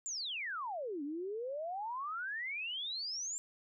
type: exponential two-way sweep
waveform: sine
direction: down then up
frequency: 7459 to 276.7 to 7459 Hz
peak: -37 dBFS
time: 0.06-3.38 s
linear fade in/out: 0 ms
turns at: 1.03 s
effects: none